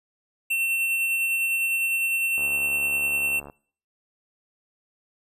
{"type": "tone with tremolo", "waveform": "square", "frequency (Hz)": 2700, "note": "E7", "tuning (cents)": 41, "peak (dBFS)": -22, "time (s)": [0.5, 3.4], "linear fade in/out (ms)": 10, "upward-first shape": "sine", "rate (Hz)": 9.9, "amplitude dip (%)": 25}
{"type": "click train", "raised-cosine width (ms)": 1, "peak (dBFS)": -27, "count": 81, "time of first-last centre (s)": [2.38, 3.499], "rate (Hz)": 71.5}
{"effects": ["noise-tail reverb RT60 0.5 s tail -24 dB re dry", "resampled to 32000 Hz"]}